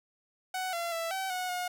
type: tone with pitch steps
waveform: sawtooth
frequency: 745 / 682 / 663 / 765 / 733 / 720 Hz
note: F#5 / F5 / E5 / G5 / F#5 / F#5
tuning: +12 / -41 / +10 / -42 / -16 / -47 cents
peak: -28 dBFS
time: 0.54-1.68 s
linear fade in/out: 5 ms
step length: 190 ms
effects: none